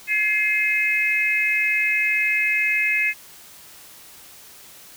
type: tone cluster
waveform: sine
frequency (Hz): 1703 / 2110 / 2552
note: G#6 / C7 / D#7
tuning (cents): +43 / +14 / +43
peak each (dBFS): -27 / -21 / -21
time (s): 0.07-3.14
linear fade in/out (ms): 50
effects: white hiss -45 dBFS RMS until 4.96 s